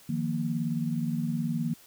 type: chord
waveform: sine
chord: Eb suspended second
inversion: none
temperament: equal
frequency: 155.56 / 174.61 / 233.1 Hz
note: Eb3 / F3 / Bb3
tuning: 0 / 0 / 0 cents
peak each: -31 / -33 / -30 dBFS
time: 0.09-1.74 s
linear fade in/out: 5 ms
effects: white hiss -55 dBFS RMS until 1.86 s